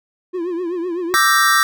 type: tone with vibrato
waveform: triangle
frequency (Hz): 349.2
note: F4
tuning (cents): 0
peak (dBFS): -18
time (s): 0.33-1.16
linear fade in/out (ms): 20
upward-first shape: triangle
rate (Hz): 7.9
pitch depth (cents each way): 120
type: chord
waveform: square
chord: E half-diminished seventh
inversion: third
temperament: equal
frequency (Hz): 1174.7 / 1318.5 / 1568 / 1864.7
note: D6 / E6 / G6 / Bb6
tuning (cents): 0 / 0 / 0 / 0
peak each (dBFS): -18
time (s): 1.14-1.63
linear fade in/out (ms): 0
effects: none